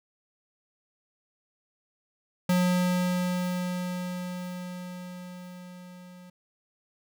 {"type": "tone with level ramp", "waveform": "square", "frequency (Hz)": 180.1, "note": "F#3", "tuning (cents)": -46, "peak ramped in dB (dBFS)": [-21, -47], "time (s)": [2.49, 6.3], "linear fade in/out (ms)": 5, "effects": []}